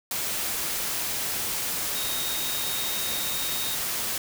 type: tone in noise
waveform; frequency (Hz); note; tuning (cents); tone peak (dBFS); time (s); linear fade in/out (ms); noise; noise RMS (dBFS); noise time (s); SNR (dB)
sine; 3729; A#7; 0; -33; 1.95-3.75; 2; white; -29; 0.11-4.18; -7
effects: none